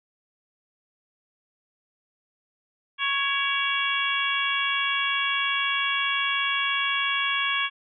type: harmonic tone with a mistuned harmonic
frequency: 554.4 Hz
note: C#5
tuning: in tune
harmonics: 2 / 3 / 4 / 5 / 6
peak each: -29 / -29 / -29 / -29 / -29 dBFS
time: 2.98-7.7 s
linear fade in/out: 50 ms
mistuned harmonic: 4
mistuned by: +44 cents
effects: none